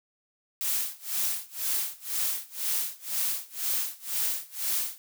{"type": "noise with tremolo", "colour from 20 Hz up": "blue", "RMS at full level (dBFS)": -27, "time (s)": [0.61, 4.98], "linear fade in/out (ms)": 0, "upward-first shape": "sine", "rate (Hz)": 2, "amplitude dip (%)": 95, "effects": []}